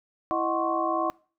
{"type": "tone cluster", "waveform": "sine", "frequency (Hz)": [331, 622, 741, 1056, 1118], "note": ["E4", "D#5", "F#5", "C6", "C#6"], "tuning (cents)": [7, -1, 2, 16, 14], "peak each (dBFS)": -30, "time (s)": [0.31, 1.1], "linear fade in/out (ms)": 0, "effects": ["noise-tail reverb RT60 0.4 s tail -24 dB re dry"]}